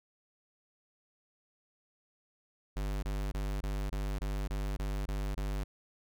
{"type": "tone bursts", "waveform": "square", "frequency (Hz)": 49.68, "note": "G1", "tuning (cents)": 24, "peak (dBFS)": -33, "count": 10, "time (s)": [2.76, 5.64], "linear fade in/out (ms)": 10, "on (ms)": 270, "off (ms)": 20, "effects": []}